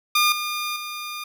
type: tone with level steps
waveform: 15% pulse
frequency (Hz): 1210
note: D#6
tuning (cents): -49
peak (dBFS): -10 / -19 / -24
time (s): 0.15-1.24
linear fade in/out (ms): 5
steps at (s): 0.32 / 0.76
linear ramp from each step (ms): 2
effects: none